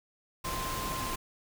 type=tone in noise; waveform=sine; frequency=1046.5 Hz; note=C6; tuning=in tune; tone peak=-36 dBFS; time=0.44-1.16 s; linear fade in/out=10 ms; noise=pink; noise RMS=-36 dBFS; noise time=0.44-1.16 s; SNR=-3 dB; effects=none